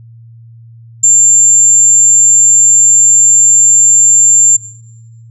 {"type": "tone", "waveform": "sine", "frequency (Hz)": 7300, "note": "A#8", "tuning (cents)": -37, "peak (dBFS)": -3, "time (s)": [1.03, 4.57], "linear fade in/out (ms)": 10, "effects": ["noise-tail reverb RT60 0.9 s tail -18 dB re dry", "added 115 Hz sine -33 dBFS peak until 5.3 s"]}